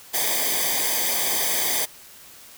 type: noise with comb filter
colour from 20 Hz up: white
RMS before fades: -23 dBFS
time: 0.13-1.86 s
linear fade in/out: 20 ms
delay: 0.73 ms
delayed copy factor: -1
effects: white hiss -46 dBFS RMS until 2.57 s